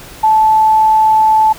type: tone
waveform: sine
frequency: 872 Hz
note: A5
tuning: 16 cents flat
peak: -6 dBFS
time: 0.23-1.53 s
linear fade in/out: 10 ms
effects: pink hiss -34 dBFS RMS until 1.58 s